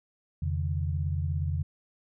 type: tone cluster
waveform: sine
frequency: 84.6 / 135.6 / 152.5 Hz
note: E2 / C#3 / D#3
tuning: +45 / -38 / -34 cents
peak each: -28 / -33 / -35 dBFS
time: 0.42-1.63 s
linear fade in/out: 5 ms
effects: none